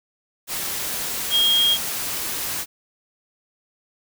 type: tone in noise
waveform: sine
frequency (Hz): 3249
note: G#7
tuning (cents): -39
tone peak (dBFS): -15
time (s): 1.3-1.78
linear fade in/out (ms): 50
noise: white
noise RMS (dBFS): -27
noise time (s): 0.47-2.66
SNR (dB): +9
effects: none